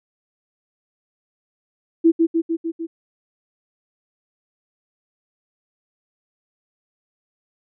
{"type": "tone with echo", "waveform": "sine", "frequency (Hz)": 330, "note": "E4", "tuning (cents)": 2, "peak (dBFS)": -9, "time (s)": [2.04, 2.12], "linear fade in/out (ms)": 20, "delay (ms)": 150, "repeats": 5, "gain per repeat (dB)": -3, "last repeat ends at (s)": 2.87, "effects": []}